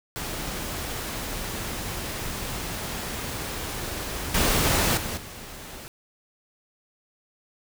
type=noise with level steps; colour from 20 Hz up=pink; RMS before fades=-32 / -22 / -31 / -40 dBFS; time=0.16-5.88 s; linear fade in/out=0 ms; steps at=4.34 / 4.97 / 5.17 s; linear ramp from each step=5 ms; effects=none